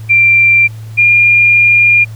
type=tone pair in turn; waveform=sine; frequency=2365 / 2409 Hz; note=D7 / D7; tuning=+12 / +43 cents; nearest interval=unison; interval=31 cents; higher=second; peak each=-4 dBFS; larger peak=neither; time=0.09-0.68 / 0.97-2.05 s; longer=second; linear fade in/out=20 ms; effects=added 110 Hz sine -24 dBFS peak until 2.15 s + pink hiss -42 dBFS RMS until 2.15 s